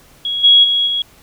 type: tone with level steps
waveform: sine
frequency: 3322 Hz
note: G#7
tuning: in tune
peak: -17 / -5 / -12 / -15 dBFS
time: 0.25-1.02 s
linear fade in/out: 2 ms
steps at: 0.43 / 0.63 / 0.86 s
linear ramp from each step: 20 ms
effects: pink hiss -47 dBFS RMS until 1.22 s